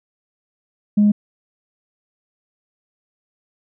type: tone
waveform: sine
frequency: 207.7 Hz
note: G#3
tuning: in tune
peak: -9 dBFS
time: 0.97-1.12 s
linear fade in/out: 10 ms
effects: tanh soft clip ceiling -7 dBFS